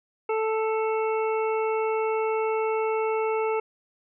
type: harmonic tone with a mistuned harmonic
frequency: 440 Hz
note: A4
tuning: in tune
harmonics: 1 / 2 / 3 / 5 / 6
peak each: -24 / -30 / -34 / -38 / -40 dBFS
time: 0.29-3.6 s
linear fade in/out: 5 ms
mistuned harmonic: 6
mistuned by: +24 cents
effects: none